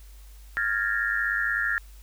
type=tone cluster; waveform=sine; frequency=1399 / 1642 / 1738 / 1849 Hz; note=F6 / G#6 / A6 / A#6; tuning=+3 / -20 / -22 / -15 cents; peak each=-29 dBFS; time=0.57-1.78 s; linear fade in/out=0 ms; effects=added 50 Hz sine -44 dBFS peak until 2.02 s + white hiss -57 dBFS RMS until 2.02 s